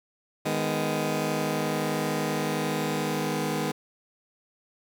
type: chord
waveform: 15% pulse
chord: G# minor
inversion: second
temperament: just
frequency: 155.74 / 207.7 / 249.2 Hz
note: D#3 / G#3 / B3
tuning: +2 / 0 / +16 cents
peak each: -23 / -24 / -25 dBFS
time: 0.45-3.72 s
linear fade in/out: 10 ms
effects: none